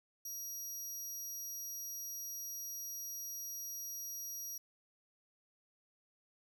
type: tone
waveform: 25% pulse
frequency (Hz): 5740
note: F8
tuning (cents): +47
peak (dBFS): -37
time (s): 0.25-4.58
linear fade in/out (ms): 5
effects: 12-bit